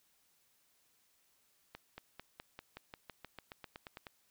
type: accelerating click train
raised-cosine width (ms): 0.3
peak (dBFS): -30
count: 16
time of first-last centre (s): 1.75-4.068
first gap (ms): 230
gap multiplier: 0.94
effects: white hiss -73 dBFS RMS until 4.3 s